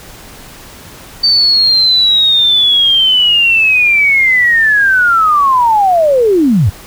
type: linear sweep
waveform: sine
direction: down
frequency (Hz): 4594 to 78.4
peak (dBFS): -6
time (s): 1.23-6.7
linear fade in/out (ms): 10
effects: pink hiss -34 dBFS RMS until 6.86 s